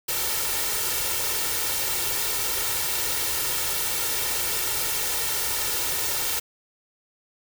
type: noise with comb filter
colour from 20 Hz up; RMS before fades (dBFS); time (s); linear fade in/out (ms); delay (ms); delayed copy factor
white; -26; 0.08-6.4; 10; 2.2; +0.65
effects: none